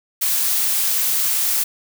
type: noise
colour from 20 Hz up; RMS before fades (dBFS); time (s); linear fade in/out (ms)
blue; -19; 0.21-1.64; 10
effects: none